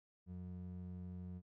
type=ring-modulated tone; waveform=triangle; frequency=134.2 Hz; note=C3; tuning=44 cents sharp; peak=-40 dBFS; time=0.26-1.42 s; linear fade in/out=50 ms; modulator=46.2 Hz; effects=none